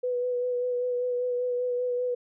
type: tone with vibrato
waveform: sine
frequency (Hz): 493.9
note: B4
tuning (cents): 0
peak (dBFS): -25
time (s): 0.03-2.15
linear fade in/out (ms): 10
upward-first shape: sine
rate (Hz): 5.1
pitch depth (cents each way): 20
effects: none